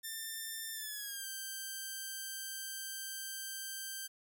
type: tone with pitch glide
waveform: 5% pulse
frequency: 1791 to 1568.2 Hz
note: A6 to G6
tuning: +30 to 0 cents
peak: -30 dBFS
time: 0.03-4.08 s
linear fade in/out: 20 ms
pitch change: -230 cents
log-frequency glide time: 0.73-1.27 s
effects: none